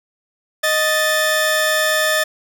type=tone pair together; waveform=sawtooth; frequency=622.3 / 1758.4 Hz; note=D#5 / A6; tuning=0 / -2 cents; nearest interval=octave + tritone; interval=1798 cents; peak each=-14 dBFS; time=0.63-2.24 s; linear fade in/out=10 ms; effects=none